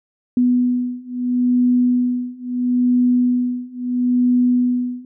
sine beating tone pair, 246.9 / 247.65 Hz, B3 / B3, 0 / +5 cents, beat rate 0.75 Hz, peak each -18 / -17 dBFS, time 0.37-5.05 s, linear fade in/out 2 ms, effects none

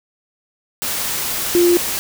sine tone in noise, 349.2 Hz, F4, in tune, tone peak -10 dBFS, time 1.55-1.77 s, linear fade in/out 0 ms, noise white, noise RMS -22 dBFS, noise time 0.82-1.99 s, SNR +9 dB, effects none

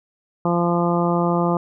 harmonic tone, 172.7 Hz, F3, 19 cents flat, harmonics 1 / 2 / 3 / 4 / 5 / 6 / 7, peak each -20 / -23 / -25 / -26 / -27 / -28 / -28 dBFS, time 0.45-1.57 s, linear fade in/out 2 ms, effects none

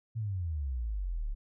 sine exponential sweep, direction down, 116.54 to 33.7 Hz, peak -31 dBFS, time 0.15-1.35 s, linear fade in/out 20 ms, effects none

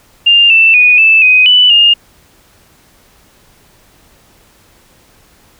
sine tone with pitch steps, 2801 / 2663 / 2472 / 2635 / 2507 / 2981 / 2830 Hz, F7 / E7 / D#7 / E7 / D#7 / F#7 / F7, +4 / +17 / -12 / -1 / +12 / +12 / +22 cents, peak -3 dBFS, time 0.26-1.94 s, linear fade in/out 10 ms, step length 240 ms, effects pink hiss -47 dBFS RMS until 5.59 s

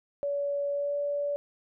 sine tone with pitch glide, 569 to 575.6 Hz, C#5 to D5, +45 to -35 cents, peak -27 dBFS, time 0.23-1.36 s, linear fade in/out 0 ms, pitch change +20 cents, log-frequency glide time 0.71-0.96 s, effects none

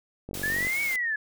click train, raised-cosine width 2 ms, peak -24 dBFS, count 19, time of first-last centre 0.29-0.67 s, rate 47.4 Hz
white noise, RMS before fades -37 dBFS, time 0.34-0.96 s, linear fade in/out 2 ms
sine linear two-way sweep, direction up then down, 1686 to 2254 to 1686 Hz, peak -25 dBFS, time 0.43-1.16 s, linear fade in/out 5 ms, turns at 0.82 s
effects none

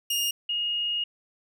sawtooth / sine tone pair in turn, 2838 / 2863 Hz, F7 / F7, +27 / +42 cents, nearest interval unison, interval 15 cents, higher second, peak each -21 / -25 dBFS, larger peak first, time 0.1-0.31 / 0.49-1.04 s, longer second, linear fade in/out 5 ms, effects none

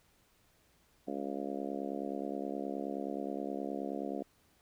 harmonic tone, 69.5 Hz, C#2, 5 cents sharp, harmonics 3 / 4 / 5 / 6 / 7 / 8 / 9 / 10, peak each -43 / -40 / -43 / -44 / -46 / -45 / -48 / -45 dBFS, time 1.07-4.23 s, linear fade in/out 10 ms, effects pink hiss -69 dBFS RMS until 4.61 s

